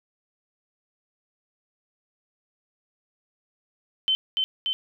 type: tone with echo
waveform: sine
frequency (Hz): 3076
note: G7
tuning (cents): -33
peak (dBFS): -19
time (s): 4.08-4.15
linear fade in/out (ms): 0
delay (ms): 290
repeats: 2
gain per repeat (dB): -2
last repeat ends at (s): 4.73
effects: none